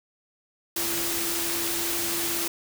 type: tone in noise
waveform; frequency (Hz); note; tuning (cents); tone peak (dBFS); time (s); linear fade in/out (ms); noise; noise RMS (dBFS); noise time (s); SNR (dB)
sine; 339.1; E4; +49; -34; 0.76-2.48; 5; white; -28; 0.76-2.48; -9
effects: none